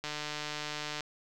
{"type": "click train", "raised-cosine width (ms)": 0.2, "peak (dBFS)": -19, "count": 146, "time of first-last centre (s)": [0.04, 1.007], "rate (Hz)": 150, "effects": []}